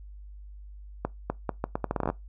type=accelerating click train; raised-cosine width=1 ms; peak=-13 dBFS; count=14; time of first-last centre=1.05-2.101 s; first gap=250 ms; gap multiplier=0.77; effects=noise-tail reverb RT60 0.2 s tail -23 dB re dry + added 50 Hz sine -42 dBFS peak until 2.28 s